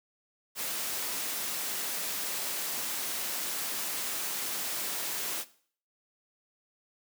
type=noise; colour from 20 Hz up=white; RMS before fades=-34 dBFS; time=0.55-5.45 s; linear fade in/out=50 ms; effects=noise-tail reverb RT60 0.5 s tail -17 dB re dry + high-pass 200 Hz 12 dB/octave